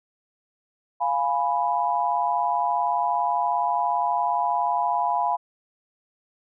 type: chord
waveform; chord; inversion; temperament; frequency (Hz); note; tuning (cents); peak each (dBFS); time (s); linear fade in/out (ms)
sine; F diminished; none; equal; 698.5 / 830.6 / 987.8; F5 / Ab5 / Cb6; 0 / 0 / 0; -26 / -25 / -24; 1-5.37; 20
effects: none